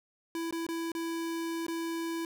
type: tone with dropouts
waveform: square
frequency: 331.6 Hz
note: E4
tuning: 10 cents sharp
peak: -33 dBFS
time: 0.35-2.25 s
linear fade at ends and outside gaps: 1 ms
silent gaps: 0.509-0.525 / 0.666-0.688 / 0.918-0.95 / 1.666-1.682 s
effects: none